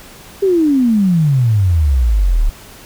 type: exponential sweep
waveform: sine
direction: down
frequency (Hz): 403.7 to 34.65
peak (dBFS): -9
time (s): 0.42-2.5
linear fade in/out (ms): 10
effects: pink hiss -38 dBFS RMS until 2.85 s

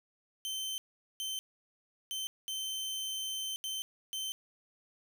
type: tone bursts at uneven times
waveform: sawtooth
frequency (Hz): 3091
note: G7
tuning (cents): -25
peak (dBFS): -32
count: 6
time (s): 0.45-0.78 / 1.2-1.39 / 2.11-2.27 / 2.48-3.56 / 3.64-3.82 / 4.13-4.32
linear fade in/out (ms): 0
effects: none

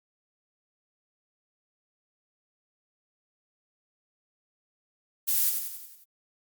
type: noise with echo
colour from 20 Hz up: violet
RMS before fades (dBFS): -25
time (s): 5.27-5.51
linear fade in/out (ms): 20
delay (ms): 90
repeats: 6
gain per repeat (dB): -5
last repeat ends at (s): 6.05
effects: Opus 48 kbps

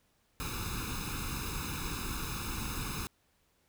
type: noise with comb filter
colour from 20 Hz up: pink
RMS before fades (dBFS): -37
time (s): 0.4-3.07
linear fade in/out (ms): 0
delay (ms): 0.78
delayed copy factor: +1
effects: pink hiss -72 dBFS RMS until 3.68 s

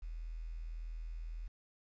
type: tone with quantisation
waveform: sine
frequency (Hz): 40.85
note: E1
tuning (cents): -15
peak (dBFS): -40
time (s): 0.02-1.48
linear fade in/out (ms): 10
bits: 11
effects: resampled to 16000 Hz

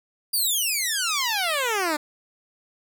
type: exponential sweep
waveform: 10% pulse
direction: down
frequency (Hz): 4851 to 289.3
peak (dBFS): -14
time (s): 0.33-1.97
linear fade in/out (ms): 10
effects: none

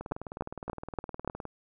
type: two click trains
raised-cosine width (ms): 1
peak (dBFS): -24 / -16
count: 29 / 5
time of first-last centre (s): 0.01-1.453 / 0.12-1.276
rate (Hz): 19.4 / 3.46
effects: none

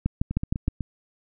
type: two click trains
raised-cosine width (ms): 5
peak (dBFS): -10 / -16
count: 5 / 5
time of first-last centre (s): 0.06-0.68 / 0.31-0.808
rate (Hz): 6.45 / 8.04
effects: none

